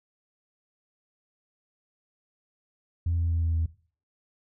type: tone with pitch steps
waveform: sine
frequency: 84.9 / 84.02 / 83.15 / 82.29 / 81.44 Hz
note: F2 / E2 / E2 / E2 / E2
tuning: -48 / +34 / +16 / -2 / -20 cents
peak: -22 dBFS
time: 3.06-3.66 s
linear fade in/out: 5 ms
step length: 120 ms
effects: noise-tail reverb RT60 0.4 s tail -17 dB re dry + tanh soft clip ceiling -20 dBFS